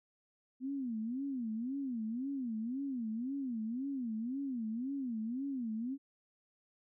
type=tone with vibrato; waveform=sine; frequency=246.9 Hz; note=B3; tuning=in tune; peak=-35 dBFS; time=0.6-5.98 s; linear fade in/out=50 ms; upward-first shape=sine; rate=1.9 Hz; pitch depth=220 cents each way; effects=none